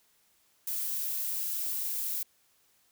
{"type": "noise", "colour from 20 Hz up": "violet", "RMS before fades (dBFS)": -33, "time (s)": [0.67, 2.23], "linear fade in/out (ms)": 5, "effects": ["white hiss -68 dBFS RMS until 2.91 s"]}